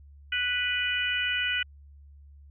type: harmonic tone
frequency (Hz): 493.3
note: B4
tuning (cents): -2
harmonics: 3 / 4 / 5 / 6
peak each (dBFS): -30 / -33 / -31 / -30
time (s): 0.32-1.63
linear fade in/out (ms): 5
effects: added 71 Hz sine -48 dBFS peak until 2.5 s